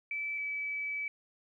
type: tone pair in turn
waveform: sine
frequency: 2313 / 2296 Hz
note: D7 / D7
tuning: -27 / -40 cents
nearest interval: unison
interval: 13 cents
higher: first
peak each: -33 / -33 dBFS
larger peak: neither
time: 0.11-0.38 / 0.38-1.08 s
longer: second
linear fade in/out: 2 ms
effects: 12-bit